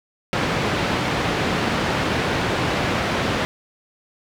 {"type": "band-pass noise", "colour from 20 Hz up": "pink", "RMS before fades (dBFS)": -22, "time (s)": [0.33, 3.45], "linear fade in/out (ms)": 0, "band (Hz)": [100, 3200], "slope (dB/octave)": 12, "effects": []}